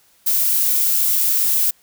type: noise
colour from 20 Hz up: violet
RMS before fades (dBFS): -17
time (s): 0.26-1.71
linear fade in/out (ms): 10
effects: white hiss -56 dBFS RMS until 1.82 s